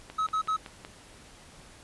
click train, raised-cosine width 0.3 ms, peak -25 dBFS, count 5, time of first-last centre 0.1-0.849 s, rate 5.34 Hz
triangle tone bursts, 1282 Hz, E6, 49 cents flat, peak -23 dBFS, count 3, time 0.18-0.567 s, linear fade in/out 10 ms, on 89 ms, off 60 ms
effects pink hiss -52 dBFS RMS until 1.83 s + resampled to 24000 Hz

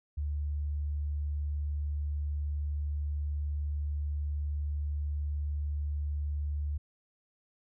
sine tone, 73.42 Hz, D2, in tune, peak -30 dBFS, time 0.17-6.78 s, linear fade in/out 10 ms, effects none

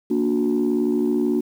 sine chord, Bb augmented, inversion none, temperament just, 233.1 / 291.4 / 364.2 Hz, Bb3 / D4 / F#4, 0 / -13 / -27 cents, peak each -21 dBFS, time 0.1-1.41 s, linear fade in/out 10 ms, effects tanh soft clip ceiling -12 dBFS + 8-bit

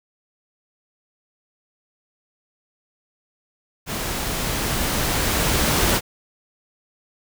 pink noise with level ramp, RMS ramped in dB -27 to -18 dBFS, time 3.86-6.01 s, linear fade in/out 50 ms, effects none

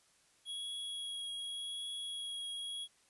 square tone with vibrato, 3322 Hz, G#7, in tune, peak -40 dBFS, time 0.45-2.88 s, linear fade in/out 50 ms, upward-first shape triangle, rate 0.86 Hz, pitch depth 12 cents each way, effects white hiss -69 dBFS RMS until 3.09 s + resampled to 24000 Hz

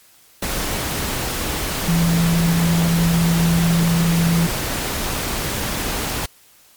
sine tone in noise, 168 Hz, E3, 33 cents sharp, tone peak -14 dBFS, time 1.88-4.47 s, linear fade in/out 5 ms, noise pink, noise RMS -23 dBFS, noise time 0.42-6.26 s, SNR +6 dB, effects white hiss -51 dBFS RMS until 6.76 s + MP3 96 kbps

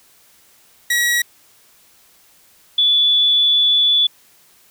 sawtooth / sine tone pair in turn, 1917 / 3451 Hz, A#6 / A7, +48 / -34 cents, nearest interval minor seventh, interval 1018 cents, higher second, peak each -11 dBFS, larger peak neither, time 0.9-1.22 / 2.78-4.07 s, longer second, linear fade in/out 5 ms, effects white hiss -52 dBFS RMS until 4.7 s

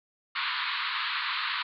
pink band-pass noise, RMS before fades -31 dBFS, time 0.35-1.63 s, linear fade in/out 10 ms, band 960 to 4400 Hz, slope 96 dB/octave, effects none

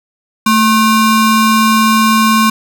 square ring-modulated tone, 649 Hz, E5, 27 cents flat, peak -5 dBFS, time 0.46-2.5 s, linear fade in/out 5 ms, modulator 428 Hz, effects none

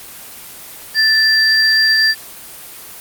sine tone pair together, 1762 / 4726 Hz, A6 / D8, +2 / +10 cents, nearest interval octave + perfect fourth, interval 1708 cents, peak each -12 dBFS, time 0.94-2.15 s, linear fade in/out 50 ms, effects white hiss -34 dBFS RMS until 3 s + Opus 24 kbps

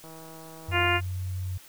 click train, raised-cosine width 1 ms, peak -33 dBFS, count 136, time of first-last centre 0.04-0.879 s, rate 161 Hz
sine tone with pitch glide, 91.4 to 92.36 Hz, F#2 to F#2, -21 to -3 cents, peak -29 dBFS, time 0.68-1.58 s, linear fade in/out 10 ms, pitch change +18 cents, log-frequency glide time 0.92-1.26 s
harmonic tone, 350 Hz, F4, 4 cents sharp, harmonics 1 / 2 / 3 / 4 / 5 / 6 / 7 / 8, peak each -30 / -30 / -30 / -30 / -30 / -30 / -30 / -30 dBFS, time 0.71-1.01 s, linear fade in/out 50 ms
effects white hiss -51 dBFS RMS until 1.68 s

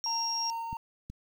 sine tone, 5588 Hz, F8, in tune, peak -30 dBFS, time 0.04-0.5 s, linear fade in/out 0 ms
triangle tone with tremolo, 918 Hz, A#5, 27 cents flat, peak -30 dBFS, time 0.06-0.77 s, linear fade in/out 2 ms, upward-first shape sine, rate 2.7 Hz, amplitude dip 30%
clicks, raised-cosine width 5 ms, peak -28 dBFS, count 2, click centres 0.729 / 1.1 s
effects 9-bit

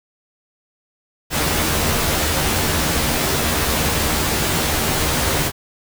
pink noise with comb filter, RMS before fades -19 dBFS, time 1.3-5.52 s, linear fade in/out 50 ms, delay 13 ms, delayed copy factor +0.7, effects none

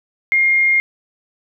sine tone, 2127 Hz, C7, 28 cents sharp, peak -11 dBFS, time 0.32-0.8 s, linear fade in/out 0 ms, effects none

